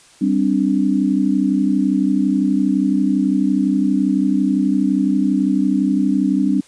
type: chord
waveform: sine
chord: G suspended fourth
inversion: none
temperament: equal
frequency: 196 / 261.6 / 293.7 Hz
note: G3 / C4 / D4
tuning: 0 / 0 / 0 cents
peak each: -18 dBFS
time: 0.21-6.61 s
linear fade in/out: 10 ms
effects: white hiss -48 dBFS RMS until 6.67 s + resampled to 22050 Hz